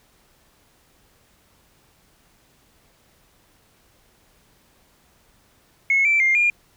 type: tone with pitch steps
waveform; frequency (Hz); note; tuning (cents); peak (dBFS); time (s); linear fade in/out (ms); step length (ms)
sine; 2183 / 2334 / 2112 / 2412; C#7 / D7 / C7 / D7; -27 / -11 / +16 / +46; -14; 5.9-6.5; 2; 150
effects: tanh soft clip ceiling -10 dBFS + pink hiss -59 dBFS RMS until 6.76 s